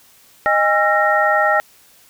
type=tone cluster; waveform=sine; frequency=619 / 814 / 1355 / 1864 Hz; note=D#5 / G#5 / E6 / A#6; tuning=-9 / -35 / +47 / -1 cents; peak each=-18 dBFS; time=0.46-1.6 s; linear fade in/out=0 ms; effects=white hiss -50 dBFS RMS until 2.09 s